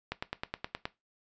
click train, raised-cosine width 0.3 ms, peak -17 dBFS, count 8, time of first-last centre 0.12-0.855 s, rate 9.53 Hz, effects noise-tail reverb RT60 0.2 s tail -17 dB re dry + resampled to 16000 Hz

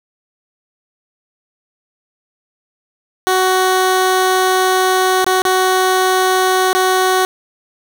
15% pulse tone with dropouts, 373 Hz, F#4, 14 cents sharp, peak -5 dBFS, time 3.27-7.25 s, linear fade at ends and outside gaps 0 ms, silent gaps 5.244-5.265 / 5.42-5.452 / 6.73-6.75 s, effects none

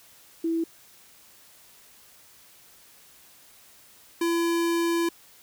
sine / square tone pair in turn, 329.6 / 337.5 Hz, E4 / E4, 0 / +41 cents, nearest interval unison, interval 41 cents, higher second, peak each -23 dBFS, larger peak neither, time 0.44-0.64 / 4.21-5.09 s, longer second, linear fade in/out 5 ms, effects white hiss -54 dBFS RMS until 5.42 s

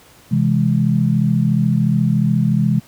sine chord, C augmented, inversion none, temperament equal, 130.81 / 164.81 / 207.7 Hz, C3 / E3 / G#3, 0 / 0 / 0 cents, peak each -17 dBFS, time 0.31-2.8 s, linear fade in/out 10 ms, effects pink hiss -47 dBFS RMS until 2.87 s + high-pass 60 Hz 12 dB/octave

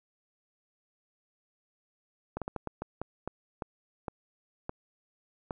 slowing click train, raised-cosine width 1 ms, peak -20 dBFS, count 12, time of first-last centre 2.37-5.508 s, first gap 47 ms, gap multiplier 1.33, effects none

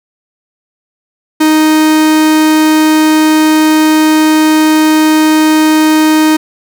45% pulse tone, 311.1 Hz, D#4, in tune, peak -5 dBFS, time 1.4-6.37 s, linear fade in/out 10 ms, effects none

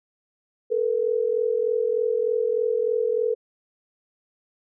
sine tone pair together, 440 / 483.3 Hz, A4 / B4, 0 / -38 cents, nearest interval major second, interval 162 cents, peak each -23 dBFS, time 0.7-3.35 s, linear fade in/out 20 ms, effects none

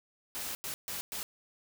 white noise bursts at uneven times, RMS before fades -38 dBFS, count 4, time 0.35-0.55 / 0.64-0.74 / 0.88-1.01 / 1.12-1.23 s, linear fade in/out 0 ms, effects none

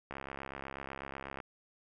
click train, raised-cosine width 0.5 ms, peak -26 dBFS, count 89, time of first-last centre 0.11-1.402 s, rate 68.1 Hz, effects none

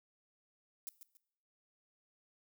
violet noise with echo, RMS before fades -43 dBFS, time 0.87-0.89 s, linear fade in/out 0 ms, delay 140 ms, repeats 2, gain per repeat -10 dB, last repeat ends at 1.17 s, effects noise-tail reverb RT60 0.7 s tail -19 dB re dry

